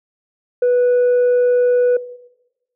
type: tone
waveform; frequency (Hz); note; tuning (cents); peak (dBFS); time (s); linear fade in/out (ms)
sine; 491.9; B4; -7; -9; 0.62-1.97; 5
effects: noise-tail reverb RT60 1.0 s tail -19 dB re dry + tanh soft clip ceiling -10 dBFS